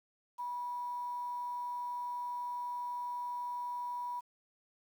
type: tone with quantisation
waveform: sine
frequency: 974 Hz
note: B5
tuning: 24 cents flat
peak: -36 dBFS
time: 0.38-4.21 s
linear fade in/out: 20 ms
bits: 10
effects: none